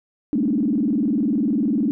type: tone with vibrato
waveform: sine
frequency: 253.5 Hz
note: B3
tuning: 45 cents sharp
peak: -17 dBFS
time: 0.33-1.91 s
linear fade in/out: 0 ms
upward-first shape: square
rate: 20 Hz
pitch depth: 270 cents each way
effects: none